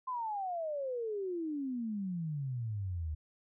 sine exponential sweep, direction down, 1046.5 to 74.4 Hz, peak -34 dBFS, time 0.07-3.15 s, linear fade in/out 10 ms, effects none

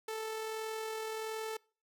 sawtooth tone with amplitude modulation, 440 Hz, A4, in tune, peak -32 dBFS, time 0.08-1.57 s, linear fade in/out 5 ms, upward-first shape sine, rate 41.4 Hz, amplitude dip 25%, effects noise-tail reverb RT60 0.4 s tail -25 dB re dry

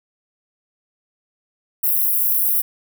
white high-pass noise, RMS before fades -18 dBFS, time 1.83-2.62 s, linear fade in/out 10 ms, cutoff 11000 Hz, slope 48 dB/octave, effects none

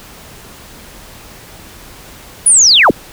sine linear sweep, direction down, 10110 to 108.4 Hz, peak -4 dBFS, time 2.46-2.91 s, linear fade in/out 5 ms, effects pink hiss -36 dBFS RMS until 3.12 s

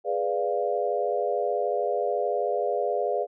sine chord, G# diminished seventh, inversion none, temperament equal, 415.3 / 493.9 / 587.3 / 698.5 Hz, G#4 / B4 / D5 / F5, 0 / 0 / 0 / 0 cents, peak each -29 dBFS, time 0.04-3.27 s, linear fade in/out 50 ms, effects none

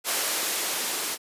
violet noise with band-pass filter sweep, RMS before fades -28 dBFS, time 0.04-1.18 s, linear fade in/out 50 ms, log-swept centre 400 to 260 Hz, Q 1.1, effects resampled to 32000 Hz

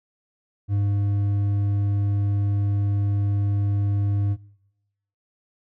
triangle tone with hard clipping, 101 Hz, G#2, 48 cents flat, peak -20 dBFS, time 0.68-4.37 s, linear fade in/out 50 ms, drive 7 dB, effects noise-tail reverb RT60 1.0 s tail -26 dB re dry

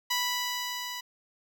10% pulse tone with level ramp, 986 Hz, B5, 3 cents flat, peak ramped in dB -17 to -27 dBFS, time 0.1-1.01 s, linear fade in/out 10 ms, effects none

